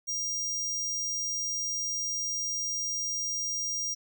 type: tone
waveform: square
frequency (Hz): 5700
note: F8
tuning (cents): +34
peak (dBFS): -30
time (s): 0.07-3.95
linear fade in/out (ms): 20
effects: none